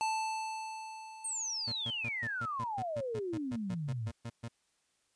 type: tone with exponential decay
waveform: square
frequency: 880 Hz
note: A5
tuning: in tune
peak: -30 dBFS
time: 0.01-2.68 s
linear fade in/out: 0 ms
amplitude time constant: 580 ms
type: exponential sweep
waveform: sine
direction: down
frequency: 8820 to 98 Hz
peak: -34 dBFS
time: 1.24-4.11 s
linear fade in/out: 10 ms
type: tone bursts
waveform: 30% pulse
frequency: 116.54 Hz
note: A#2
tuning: in tune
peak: -36 dBFS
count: 16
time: 1.67-4.484 s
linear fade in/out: 10 ms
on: 54 ms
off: 130 ms
effects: white hiss -75 dBFS RMS until 5.15 s + resampled to 22050 Hz